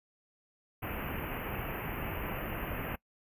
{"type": "band-stop noise", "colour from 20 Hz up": "pink", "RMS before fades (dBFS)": -37, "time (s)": [0.82, 2.96], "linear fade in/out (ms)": 10, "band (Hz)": [2900, 12000], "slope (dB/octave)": 96, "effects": ["noise-tail reverb RT60 0.1 s tail -23 dB re dry", "resampled to 32000 Hz"]}